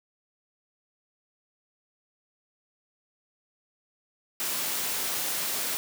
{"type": "high-pass noise", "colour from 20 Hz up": "white", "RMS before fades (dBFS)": -30, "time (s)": [4.4, 5.77], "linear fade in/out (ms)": 0, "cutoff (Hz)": 160, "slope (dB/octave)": 12, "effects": []}